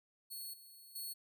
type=tone with level steps; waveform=5% pulse; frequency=4368 Hz; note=C#8; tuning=26 cents flat; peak=-37 / -49 / -35 dBFS; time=0.3-1.14 s; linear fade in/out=20 ms; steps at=0.53 / 0.95 s; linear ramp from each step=10 ms; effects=none